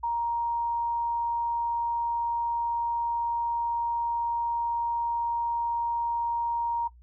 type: tone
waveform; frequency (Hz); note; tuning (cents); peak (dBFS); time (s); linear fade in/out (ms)
sine; 938; A#5; +11; -25; 0.03-6.88; 10
effects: noise-tail reverb RT60 0.1 s tail -18 dB re dry + added 60 Hz sine -50 dBFS peak until 7.02 s

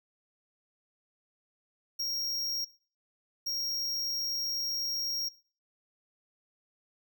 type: tone bursts at uneven times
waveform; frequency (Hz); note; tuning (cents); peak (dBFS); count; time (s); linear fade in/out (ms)
square; 5588; F8; 0; -31; 2; 1.99-2.65 / 3.46-5.29; 10
effects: noise-tail reverb RT60 0.4 s tail -20 dB re dry

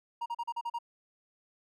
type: tone bursts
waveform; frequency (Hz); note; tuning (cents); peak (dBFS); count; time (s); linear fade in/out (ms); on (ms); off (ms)
triangle; 941; A#5; +16; -30; 7; 0.21-0.788; 10; 50; 38
effects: none

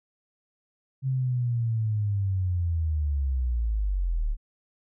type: linear sweep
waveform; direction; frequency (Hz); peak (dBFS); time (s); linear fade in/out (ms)
sine; down; 134.2 to 34.77; -23; 1.02-4.37; 50
effects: none

